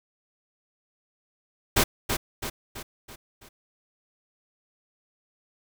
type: noise with echo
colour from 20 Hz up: pink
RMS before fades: -20 dBFS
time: 1.76-1.84 s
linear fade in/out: 10 ms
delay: 330 ms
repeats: 5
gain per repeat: -6 dB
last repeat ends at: 3.49 s
effects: none